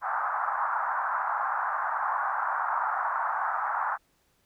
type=band-pass noise; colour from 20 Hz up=pink; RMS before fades=-29 dBFS; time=0.01-3.98 s; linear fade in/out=50 ms; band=780 to 1500 Hz; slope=48 dB/octave; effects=pink hiss -69 dBFS RMS until 4.45 s